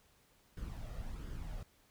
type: noise with flanger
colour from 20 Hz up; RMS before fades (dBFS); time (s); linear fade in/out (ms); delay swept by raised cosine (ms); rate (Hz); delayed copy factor
brown; -43; 0.57-1.63; 2; 0.6 to 1.6; 1.4; +0.55
effects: pink hiss -69 dBFS RMS until 1.9 s